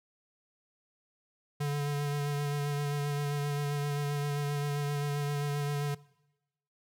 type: tone with vibrato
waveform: square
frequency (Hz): 144.6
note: D3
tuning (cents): -27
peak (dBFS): -30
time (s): 1.6-5.95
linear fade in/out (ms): 10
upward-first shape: sine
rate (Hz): 7.6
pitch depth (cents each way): 19
effects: noise-tail reverb RT60 1.0 s tail -22 dB re dry